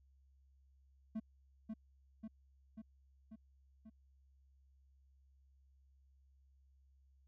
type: tone with echo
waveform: triangle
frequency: 219.8 Hz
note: A3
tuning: 2 cents flat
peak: -36 dBFS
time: 1.15-1.2 s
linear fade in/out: 10 ms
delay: 540 ms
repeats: 5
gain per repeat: -3 dB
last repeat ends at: 3.9 s
effects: added 67 Hz sine -66 dBFS peak until 7.27 s